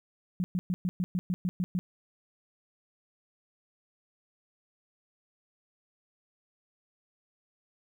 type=tone bursts; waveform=sine; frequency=180 Hz; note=F#3; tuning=47 cents flat; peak=-26 dBFS; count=10; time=0.4-1.79 s; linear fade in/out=0 ms; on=40 ms; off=110 ms; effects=11-bit